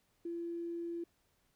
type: tone with tanh clipping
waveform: triangle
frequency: 340 Hz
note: F4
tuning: 46 cents flat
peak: -37 dBFS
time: 0.25-1.04 s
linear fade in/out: 5 ms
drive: 3 dB
effects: pink hiss -75 dBFS RMS until 1.55 s